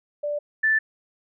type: tone pair in turn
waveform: sine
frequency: 587.3 / 1759.9 Hz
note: D5 / A6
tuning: 0 / 0 cents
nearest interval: octave + perfect fifth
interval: 1900 cents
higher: second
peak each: -24 / -17 dBFS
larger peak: second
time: 0.23-0.39 / 0.63-0.79 s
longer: neither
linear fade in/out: 10 ms
effects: none